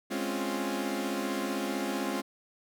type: chord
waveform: sawtooth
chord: Db major seventh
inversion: second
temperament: equal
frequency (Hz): 207.7 / 261.6 / 277.2 / 349.2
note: Ab3 / C4 / Db4 / F4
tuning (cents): 0 / 0 / 0 / 0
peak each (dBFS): -32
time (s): 0.1-2.22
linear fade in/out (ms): 20
effects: none

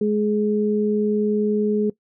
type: tone pair together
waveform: sine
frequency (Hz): 210.5 / 420.5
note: G#3 / G#4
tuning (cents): +24 / +22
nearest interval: octave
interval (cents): 1198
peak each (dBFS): -20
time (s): 0.01-1.9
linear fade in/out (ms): 5
effects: noise-tail reverb RT60 0.1 s tail -20 dB re dry

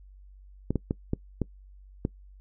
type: clicks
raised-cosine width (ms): 3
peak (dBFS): -13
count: 6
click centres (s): 0.706 / 0.757 / 0.909 / 1.134 / 1.417 / 2.051
effects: noise-tail reverb RT60 0.1 s tail -22 dB re dry + added 48 Hz sine -48 dBFS peak until 2.4 s

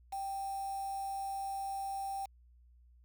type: tone with quantisation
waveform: sine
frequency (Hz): 784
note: G5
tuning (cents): 0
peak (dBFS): -36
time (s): 0.12-2.26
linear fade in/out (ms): 10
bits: 8
effects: added 60 Hz sine -59 dBFS peak until 3.04 s

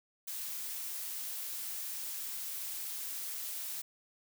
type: noise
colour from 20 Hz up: blue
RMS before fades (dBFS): -40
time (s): 0.27-3.82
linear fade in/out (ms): 10
effects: none

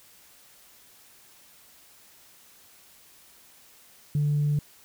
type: tone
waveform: sine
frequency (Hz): 146.83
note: D3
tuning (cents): 0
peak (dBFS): -20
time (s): 4.15-4.59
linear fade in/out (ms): 2
effects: tanh soft clip ceiling -18 dBFS + white hiss -55 dBFS RMS until 4.84 s

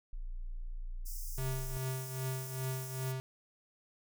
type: tone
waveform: sine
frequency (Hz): 29.14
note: A#0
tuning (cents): 0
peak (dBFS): -37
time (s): 0.13-1.77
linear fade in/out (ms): 0
type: high-pass noise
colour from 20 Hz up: white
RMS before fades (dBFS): -47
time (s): 1.05-3.13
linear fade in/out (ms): 20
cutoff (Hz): 5000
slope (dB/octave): 96
type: tone with tremolo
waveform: square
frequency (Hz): 130.81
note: C3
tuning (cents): 0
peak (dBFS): -34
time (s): 1.38-3.2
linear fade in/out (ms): 0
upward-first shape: triangle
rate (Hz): 2.5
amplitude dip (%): 70
effects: none

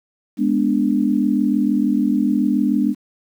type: chord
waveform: sine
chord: G# diminished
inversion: none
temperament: equal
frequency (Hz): 207.7 / 246.9 / 293.7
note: G#3 / B3 / D4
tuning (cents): 0 / 0 / 0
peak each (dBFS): -19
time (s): 0.37-2.95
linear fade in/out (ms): 50
effects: 8-bit

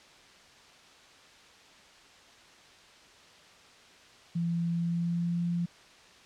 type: tone with pitch glide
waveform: sine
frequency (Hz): 169.5 to 172.46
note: E3 to F3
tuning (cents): +49 to -21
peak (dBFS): -27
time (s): 4.35-5.66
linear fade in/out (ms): 10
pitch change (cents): +30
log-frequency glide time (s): 4.72-5.45
effects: white hiss -55 dBFS RMS until 6.25 s + low-pass 5000 Hz 12 dB/octave

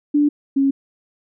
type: tone pair in turn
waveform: sine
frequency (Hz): 292.7 / 273.9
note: D4 / C#4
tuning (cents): -6 / -21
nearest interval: minor second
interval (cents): 115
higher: first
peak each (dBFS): -12 / -13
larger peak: first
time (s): 0.14-0.29 / 0.56-0.71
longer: neither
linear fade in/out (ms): 10
effects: none

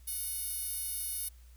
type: tone with high-pass filter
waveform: 10% pulse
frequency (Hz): 734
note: F#5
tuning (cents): -14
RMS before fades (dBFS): -37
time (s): 0.07-1.29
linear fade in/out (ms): 10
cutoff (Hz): 9900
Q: 1.2
effects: added 60 Hz sine -52 dBFS peak until 1.56 s + white hiss -66 dBFS RMS until 1.56 s

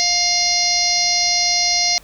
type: harmonic tone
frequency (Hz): 704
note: F5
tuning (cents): +14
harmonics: 1 / 3 / 4 / 5 / 6 / 7 / 8 / 9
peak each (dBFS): -25 / -23 / -32 / -32 / -20 / -21 / -20 / -27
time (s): 0-1.98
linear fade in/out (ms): 0
effects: added 50 Hz sine -47 dBFS peak until 2.03 s + pink hiss -47 dBFS RMS until 2.03 s

